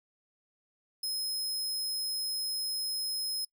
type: tone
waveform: sawtooth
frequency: 5130 Hz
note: E8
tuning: 48 cents flat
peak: -29 dBFS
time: 1.03-3.45 s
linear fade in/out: 5 ms
effects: noise-tail reverb RT60 0.1 s tail -26 dB re dry